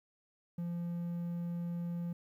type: tone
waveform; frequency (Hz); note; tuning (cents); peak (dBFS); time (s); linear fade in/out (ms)
triangle; 172.2; F3; -24; -33; 0.58-2.13; 5
effects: 12-bit